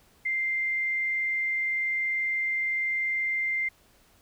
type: tone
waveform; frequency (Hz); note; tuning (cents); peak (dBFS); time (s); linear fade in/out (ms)
sine; 2093; C7; 0; -25; 0.25-3.69; 10
effects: pink hiss -61 dBFS RMS until 4.21 s